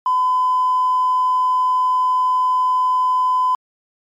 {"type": "tone", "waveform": "triangle", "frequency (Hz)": 1011, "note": "B5", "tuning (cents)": 40, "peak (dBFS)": -10, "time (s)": [0.06, 3.55], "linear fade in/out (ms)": 2, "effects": ["tanh soft clip ceiling -11 dBFS", "MP3 96 kbps"]}